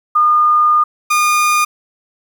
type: tone pair in turn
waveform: sine / 30% pulse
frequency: 1217 / 1217 Hz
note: D#6 / D#6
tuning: -39 / -39 cents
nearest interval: unison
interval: 0 cents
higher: neither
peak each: -8 dBFS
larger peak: neither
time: 0.15-0.84 / 1.1-1.65 s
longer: first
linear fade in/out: 10 ms
effects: 8-bit